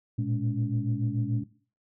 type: tone cluster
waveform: sine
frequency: 112.5 / 119.4 / 210.5 / 283.8 Hz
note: A2 / A#2 / G#3 / C#4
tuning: +39 / +42 / +24 / +41 cents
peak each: -30 / -29 / -34 / -33 dBFS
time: 0.18-1.44 s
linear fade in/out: 10 ms
effects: noise-tail reverb RT60 0.4 s tail -17 dB re dry + tanh soft clip ceiling -16 dBFS